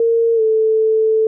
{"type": "tone with pitch glide", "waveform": "sine", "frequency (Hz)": [460, 439.7], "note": ["A#4", "A4"], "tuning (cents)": [-23, -1], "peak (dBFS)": -11, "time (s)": [0, 1.27], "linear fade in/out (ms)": 2, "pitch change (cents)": -78, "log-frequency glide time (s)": [0.35, 0.41], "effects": []}